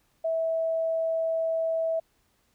sine tone, 652 Hz, E5, 19 cents flat, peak -24 dBFS, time 0.24-2 s, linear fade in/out 10 ms, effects pink hiss -69 dBFS RMS until 2.54 s

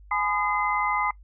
sine tone cluster, 839 / 1011 / 1229 / 2060 Hz, G#5 / B5 / D#6 / C7, +17 / +40 / -22 / -28 cents, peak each -28 dBFS, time 0.11-1.11 s, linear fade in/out 5 ms, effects noise-tail reverb RT60 0.1 s tail -20 dB re dry + added 50 Hz sine -46 dBFS peak until 1.23 s

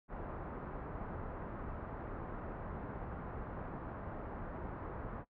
pink low-pass noise, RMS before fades -44 dBFS, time 0.08-5.25 s, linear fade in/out 50 ms, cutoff 1400 Hz, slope 24 dB/octave, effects noise-tail reverb RT60 0.1 s tail -20 dB re dry

